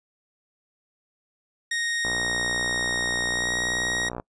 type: tone with pitch glide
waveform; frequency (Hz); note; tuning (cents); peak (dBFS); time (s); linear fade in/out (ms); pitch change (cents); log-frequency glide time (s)
sawtooth; 1864.7 to 1882; A#6 to A#6; 0 to +16; -21; 1.71-4.09; 5; +16; 3.3-3.51
type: click train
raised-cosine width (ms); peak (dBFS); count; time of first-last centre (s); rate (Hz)
1; -18; 131; 2.05-4.199; 60.5
effects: noise-tail reverb RT60 0.1 s tail -26 dB re dry + resampled to 22050 Hz